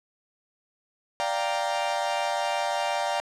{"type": "chord", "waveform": "40% pulse", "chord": "G minor seventh", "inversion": "second", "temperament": "equal", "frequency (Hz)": [587.3, 698.5, 784, 932.3], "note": ["D5", "F5", "G5", "Bb5"], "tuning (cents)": [0, 0, 0, 0], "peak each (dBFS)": -30, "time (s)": [1.2, 3.2], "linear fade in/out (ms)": 0, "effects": ["low-pass 7000 Hz 12 dB/octave", "10-bit"]}